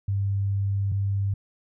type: tone pair in turn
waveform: sine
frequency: 99.1 / 99.1 Hz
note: G2 / G2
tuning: +19 / +19 cents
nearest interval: unison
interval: 0 cents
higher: neither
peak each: -22 dBFS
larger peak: neither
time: 0.08-0.92 / 0.92-1.34 s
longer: first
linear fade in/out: 5 ms
effects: none